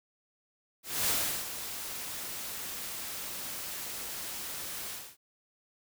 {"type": "noise with ADSR envelope", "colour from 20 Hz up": "white", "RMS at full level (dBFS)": -28, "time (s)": [0.83, 5.17], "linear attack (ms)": 250, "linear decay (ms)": 370, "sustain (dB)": -11, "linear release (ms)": 280, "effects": []}